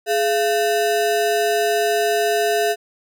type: ring-modulated tone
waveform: square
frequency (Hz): 553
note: C#5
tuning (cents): -4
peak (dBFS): -14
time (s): 0.06-2.76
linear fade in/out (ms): 50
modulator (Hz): 133
effects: none